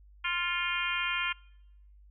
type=harmonic tone with a mistuned harmonic; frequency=349.2 Hz; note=F4; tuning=in tune; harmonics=3 / 4 / 5 / 6 / 7 / 8 / 9; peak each=-37 / -35 / -38 / -36 / -34 / -38 / -38 dBFS; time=0.24-1.33 s; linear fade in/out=10 ms; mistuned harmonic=6; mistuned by=+34 cents; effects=noise-tail reverb RT60 0.9 s tail -26 dB re dry + added 50 Hz sine -53 dBFS peak until 2.1 s